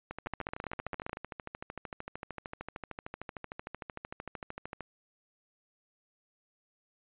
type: two click trains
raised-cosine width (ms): 0.5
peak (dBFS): -24 / -20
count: 63 / 14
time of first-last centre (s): 0.11-4.807 / 0.27-1.131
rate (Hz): 13.2 / 15.1
effects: resampled to 8000 Hz